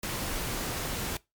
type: noise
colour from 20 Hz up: pink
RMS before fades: -33 dBFS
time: 0.03-1.17 s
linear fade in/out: 2 ms
effects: noise-tail reverb RT60 0.2 s tail -21 dB re dry + MP3 96 kbps